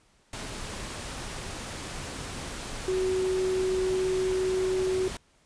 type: tone in noise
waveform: sine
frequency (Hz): 373.8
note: F#4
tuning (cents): +18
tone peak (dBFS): -24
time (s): 2.88-5.08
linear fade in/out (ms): 2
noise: pink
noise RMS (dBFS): -37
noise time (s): 0.33-5.17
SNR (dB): +10
effects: pink hiss -64 dBFS RMS until 5.45 s + resampled to 22050 Hz